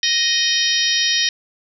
harmonic tone with a mistuned harmonic, 622.3 Hz, D#5, in tune, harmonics 3 / 4 / 5 / 6 / 7 / 8 / 9, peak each -23 / -27 / -22 / -21 / -27 / -25 / -21 dBFS, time 0.03-1.29 s, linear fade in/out 2 ms, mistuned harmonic 7, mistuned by -25 cents, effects none

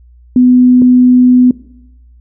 sine tone pair in turn, 250 / 250 Hz, B3 / B3, +21 / +21 cents, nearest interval unison, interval 0 cents, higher neither, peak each -3 dBFS, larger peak neither, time 0.36-0.82 / 0.82-1.51 s, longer second, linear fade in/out 2 ms, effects noise-tail reverb RT60 0.9 s tail -20 dB re dry + added 60 Hz sine -38 dBFS peak until 2.2 s

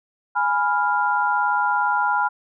sine chord, F diminished, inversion first, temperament equal, 830.6 / 987.8 / 1396.9 Hz, Ab5 / Cb6 / F6, 0 / 0 / 0 cents, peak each -22 dBFS, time 0.35-2.29 s, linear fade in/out 20 ms, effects none

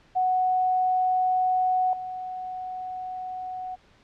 sine tone with level steps, 740 Hz, F#5, in tune, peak -20 / -31 dBFS, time 0.15-3.76 s, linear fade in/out 20 ms, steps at 1.93 s, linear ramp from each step 2 ms, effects pink hiss -58 dBFS RMS until 4.03 s + low-pass 4000 Hz 12 dB/octave

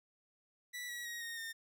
sawtooth tone with pitch steps, 1961 / 1925.1 / 1889.8 / 1855.2 / 1821.2 Hz, B6 / B6 / A#6 / A#6 / A#6, -13 / -45 / +23 / -9 / -41 cents, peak -38 dBFS, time 0.73-1.53 s, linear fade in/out 20 ms, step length 160 ms, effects none

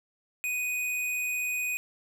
square tone, 2489 Hz, D#7, in tune, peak -29 dBFS, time 0.44-1.77 s, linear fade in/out 0 ms, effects none

